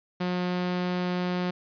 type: tone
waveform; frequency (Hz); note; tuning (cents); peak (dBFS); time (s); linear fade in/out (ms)
sawtooth; 179.7; F3; +50; -22; 0.2-1.51; 10
effects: resampled to 11025 Hz